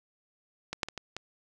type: clicks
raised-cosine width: 0.2 ms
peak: -17 / -10 / -21 / -20 / -19 dBFS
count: 5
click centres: 0.73 / 0.832 / 0.886 / 0.977 / 1.166 s
effects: none